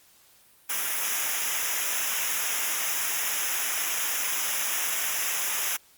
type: noise with comb filter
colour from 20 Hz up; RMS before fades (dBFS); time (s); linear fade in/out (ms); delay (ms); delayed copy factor
white; -28; 0.69-5.77; 10; 0.23; -0.9
effects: white hiss -58 dBFS RMS until 5.97 s + Opus 48 kbps